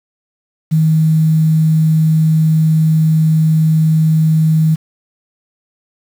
sine tone with quantisation, 158.1 Hz, D#3, 28 cents sharp, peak -8 dBFS, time 0.71-4.76 s, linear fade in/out 20 ms, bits 6, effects none

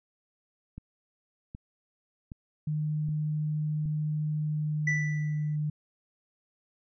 click train, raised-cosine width 5 ms, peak -28 dBFS, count 5, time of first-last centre 0.78-3.857 s, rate 1.3 Hz
sine tone with pitch glide, 152.3 to 150.64 Hz, D#3 to D3, -37 to +44 cents, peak -27 dBFS, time 2.67-5.7 s, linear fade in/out 5 ms, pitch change -19 cents, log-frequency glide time 4.34-5.58 s
triangle tone with exponential decay, 1975.5 Hz, B6, in tune, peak -22 dBFS, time 4.87-5.56 s, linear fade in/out 5 ms, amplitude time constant 150 ms
effects resampled to 16000 Hz

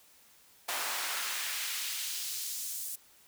pink noise with high-pass filter sweep, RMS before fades -36 dBFS, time 0.68-2.96 s, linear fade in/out 10 ms, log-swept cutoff 770 to 8800 Hz, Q 0.91, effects white hiss -61 dBFS RMS until 3.27 s

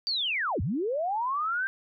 sine linear two-way sweep, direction down then up, 4699 to 69.3 to 1588 Hz, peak -26 dBFS, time 0.07-1.67 s, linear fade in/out 0 ms, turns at 0.61 s, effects none

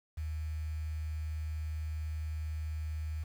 sine tone with quantisation, 77.78 Hz, D#2, in tune, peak -34 dBFS, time 0.17-3.24 s, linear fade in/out 10 ms, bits 9, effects none

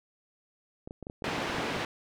clicks, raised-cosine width 2 ms, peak -27 dBFS, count 12, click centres 0.875 / 0.909 / 1.027 / 1.069 / 1.099 / 1.222 / 1.281 / 1.382 / 1.498 / 1.549 / 1.584 / 1.764 s
pink band-pass noise, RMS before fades -33 dBFS, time 1.24-1.85 s, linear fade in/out 2 ms, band 190 to 3300 Hz, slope 12 dB/octave
effects none

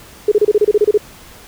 sine tone bursts, 419.2 Hz, G#4, 16 cents sharp, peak -7 dBFS, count 11, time 0.28-0.977 s, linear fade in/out 5 ms, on 37 ms, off 29 ms, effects pink hiss -40 dBFS RMS until 1.47 s

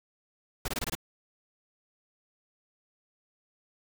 pink noise bursts, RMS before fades -32 dBFS, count 6, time 0.65-0.952 s, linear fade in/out 5 ms, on 32 ms, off 22 ms, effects none

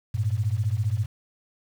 sine beating tone pair, 99 / 114 Hz, G2 / A#2, +18 / -38 cents, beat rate 15 Hz, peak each -25 dBFS, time 0.14-1.06 s, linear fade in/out 10 ms, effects 8-bit

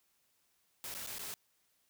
white noise with dropouts, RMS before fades -43 dBFS, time 0.84-1.34 s, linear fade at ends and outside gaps 0 ms, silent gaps 0.941-0.949 / 1.064-1.072 / 1.184-1.193 s, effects white hiss -75 dBFS RMS until 1.89 s

